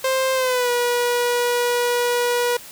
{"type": "tone with pitch glide", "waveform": "sawtooth", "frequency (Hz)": [525, 484.2], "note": ["C5", "B4"], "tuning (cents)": [6, -34], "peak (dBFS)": -14, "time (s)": [0.04, 2.57], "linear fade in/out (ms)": 5, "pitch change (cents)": -140, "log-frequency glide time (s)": [0.34, 0.71], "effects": ["white hiss -40 dBFS RMS until 2.71 s"]}